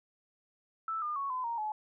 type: tone with pitch steps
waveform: sine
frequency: 1318.5 / 1209.1 / 1108.7 / 1016.7 / 932.3 / 854.9 Hz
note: E6 / D#6 / C#6 / B5 / A#5 / G#5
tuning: 0 / -50 / 0 / +50 / 0 / +50 cents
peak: -32 dBFS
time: 0.88-1.72 s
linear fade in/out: 2 ms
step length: 140 ms
effects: none